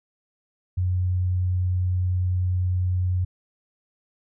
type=tone; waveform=sine; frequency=91 Hz; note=F#2; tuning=28 cents flat; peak=-20 dBFS; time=0.77-3.25 s; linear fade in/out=10 ms; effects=none